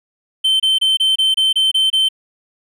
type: tone bursts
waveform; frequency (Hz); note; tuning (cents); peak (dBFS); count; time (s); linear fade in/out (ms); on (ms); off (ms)
triangle; 3094; G7; -23; -10; 9; 0.44-2.088; 10; 160; 26
effects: none